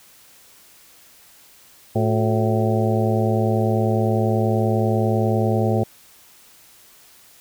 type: harmonic tone with a mistuned harmonic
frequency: 110 Hz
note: A2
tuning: in tune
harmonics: 1 / 2 / 3 / 4 / 5 / 6 / 7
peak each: -20 / -23 / -25 / -26 / -27 / -28 / -28 dBFS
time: 1.95-5.84 s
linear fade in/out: 10 ms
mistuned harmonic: 3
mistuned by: +150 cents
effects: white hiss -50 dBFS RMS until 7.4 s